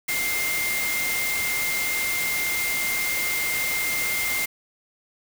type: tone in noise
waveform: sine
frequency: 2106 Hz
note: C7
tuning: 11 cents sharp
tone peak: -25 dBFS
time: 0.08-4.46 s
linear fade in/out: 10 ms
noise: white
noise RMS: -28 dBFS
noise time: 0.08-4.46 s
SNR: 0 dB
effects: none